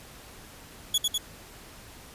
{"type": "tone with echo", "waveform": "sawtooth", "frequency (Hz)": 3379, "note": "G#7", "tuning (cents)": 29, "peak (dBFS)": -18, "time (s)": [0.94, 0.98], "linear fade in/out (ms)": 5, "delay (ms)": 100, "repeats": 2, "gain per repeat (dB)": -2, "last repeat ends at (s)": 1.18, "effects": ["pink hiss -48 dBFS RMS until 2.14 s", "resampled to 32000 Hz"]}